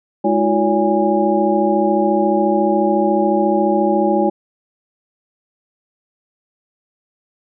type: tone cluster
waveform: sine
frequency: 210 / 324.9 / 359 / 568 / 820 Hz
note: G#3 / E4 / F4 / C#5 / G#5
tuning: +19 / -25 / +48 / +42 / -22 cents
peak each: -19 dBFS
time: 0.24-4.3 s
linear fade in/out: 10 ms
effects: none